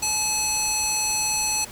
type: tone with band-pass filter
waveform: square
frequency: 858 Hz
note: A5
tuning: 44 cents flat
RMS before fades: -24 dBFS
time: 0.02-1.65 s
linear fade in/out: 10 ms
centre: 7400 Hz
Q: 1.5
effects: pink hiss -41 dBFS RMS until 1.71 s